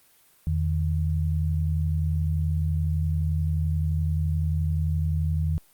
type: tone pair together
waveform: sine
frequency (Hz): 82.89 / 154.5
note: E2 / D#3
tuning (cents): +10 / -12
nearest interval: major seventh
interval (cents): 1078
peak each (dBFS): -23 / -27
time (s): 0.47-5.58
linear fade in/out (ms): 0
effects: white hiss -59 dBFS RMS until 5.73 s + Opus 32 kbps